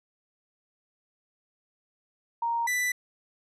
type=tone pair in turn; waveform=sine / 45% pulse; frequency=932.3 / 1982.9 Hz; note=A#5 / B6; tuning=0 / +6 cents; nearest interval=octave + minor second; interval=1306 cents; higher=second; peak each=-25 dBFS; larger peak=neither; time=2.42-2.67 / 2.67-2.92 s; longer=neither; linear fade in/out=5 ms; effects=resampled to 32000 Hz